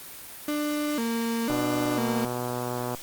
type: tone with vibrato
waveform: 35% pulse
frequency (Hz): 261.6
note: C4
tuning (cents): 0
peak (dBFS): -24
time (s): 0.48-2.25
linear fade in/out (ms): 2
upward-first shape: square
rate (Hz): 1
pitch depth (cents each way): 220
type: click train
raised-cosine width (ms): 1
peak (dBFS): -17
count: 179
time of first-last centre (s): 1.5-2.947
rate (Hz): 123
effects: white hiss -42 dBFS RMS until 3.02 s + Opus 32 kbps